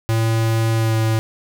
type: tone with pitch glide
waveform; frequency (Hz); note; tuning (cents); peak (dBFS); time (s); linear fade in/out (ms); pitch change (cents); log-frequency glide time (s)
square; 112.8 to 111.31; A2 to A2; +44 to +20; -16; 0.09-1.19; 0; -24; 0.75-0.97
effects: none